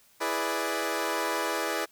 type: chord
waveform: 15% pulse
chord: E dominant seventh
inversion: none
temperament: equal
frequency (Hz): 329.6 / 415.3 / 493.9 / 587.3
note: E4 / G#4 / B4 / D5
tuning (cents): 0 / 0 / 0 / 0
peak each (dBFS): -27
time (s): 0.2-1.86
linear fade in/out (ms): 20
effects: white hiss -61 dBFS RMS until 1.91 s